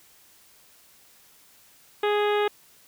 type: harmonic tone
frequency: 415.3 Hz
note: G#4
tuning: in tune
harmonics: 1 / 2 / 3 / 4 / 5 / 6 / 7 / 8 / 9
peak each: -22 / -28 / -32 / -34 / -36 / -38 / -39 / -40 / -41 dBFS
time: 2.03-2.48 s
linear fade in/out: 5 ms
effects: white hiss -56 dBFS RMS until 2.87 s